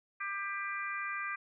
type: harmonic tone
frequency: 397 Hz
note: G4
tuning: 22 cents sharp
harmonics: 3 / 4 / 5 / 6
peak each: -39 / -40 / -41 / -42 dBFS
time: 0.2-1.36 s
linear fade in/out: 10 ms
effects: none